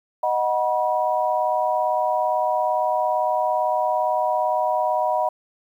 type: chord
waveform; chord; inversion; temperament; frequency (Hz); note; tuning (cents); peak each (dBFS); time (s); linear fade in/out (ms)
sine; B major; first; equal with one note detuned; 622.3 / 740 / 968.6; D#5 / F#5 / B5; 0 / 0 / -34; -23; 0.23-5.29; 5
effects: 9-bit